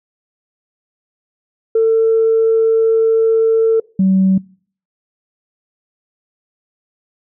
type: tone pair in turn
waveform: sine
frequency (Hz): 448.7 / 190.19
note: A4 / F#3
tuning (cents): +34 / +48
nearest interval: octave + minor third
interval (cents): 1486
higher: first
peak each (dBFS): -8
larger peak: neither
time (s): 1.75-3.8 / 3.99-4.38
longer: first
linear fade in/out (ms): 5
effects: noise-tail reverb RT60 0.5 s tail -24 dB re dry + tanh soft clip ceiling -5 dBFS